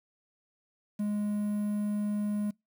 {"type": "tone with quantisation", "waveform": "triangle", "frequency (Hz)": 207.7, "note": "G#3", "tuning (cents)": 0, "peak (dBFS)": -26, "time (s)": [0.99, 2.51], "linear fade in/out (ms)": 10, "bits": 9, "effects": ["noise-tail reverb RT60 0.2 s tail -25 dB re dry"]}